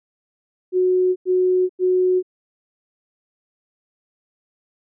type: tone bursts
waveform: sine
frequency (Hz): 367.2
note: F#4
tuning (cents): -13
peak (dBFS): -14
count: 3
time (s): 0.72-2.228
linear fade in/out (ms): 50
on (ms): 440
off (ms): 94
effects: none